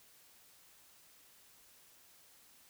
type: silence
effects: white hiss -63 dBFS RMS until 2.69 s